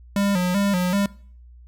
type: tone with vibrato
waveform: square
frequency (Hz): 190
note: F#3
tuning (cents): +46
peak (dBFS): -19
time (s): 0.16-1.06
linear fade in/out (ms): 2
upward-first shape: square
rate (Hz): 2.6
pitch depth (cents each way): 93
effects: noise-tail reverb RT60 0.5 s tail -21 dB re dry + added 60 Hz sine -43 dBFS peak until 1.67 s